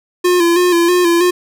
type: tone with vibrato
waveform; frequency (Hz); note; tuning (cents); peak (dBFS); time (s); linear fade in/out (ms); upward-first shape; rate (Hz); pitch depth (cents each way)
square; 349.2; F4; 0; -10; 0.24-1.31; 10; square; 3.1; 43
effects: none